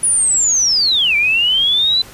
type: linear two-way sweep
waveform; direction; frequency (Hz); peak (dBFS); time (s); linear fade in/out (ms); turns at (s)
sine; down then up; 9920 to 2301 to 4044; -11; 0.03-2.02; 5; 1.16
effects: pink hiss -38 dBFS RMS until 2.13 s + resampled to 32000 Hz